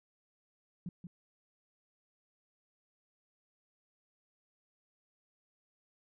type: tone with echo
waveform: sine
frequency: 176.4 Hz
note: F3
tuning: 18 cents sharp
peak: -37 dBFS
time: 0.86-0.89 s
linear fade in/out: 2 ms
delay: 180 ms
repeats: 1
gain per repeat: -6 dB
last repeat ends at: 1.07 s
effects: none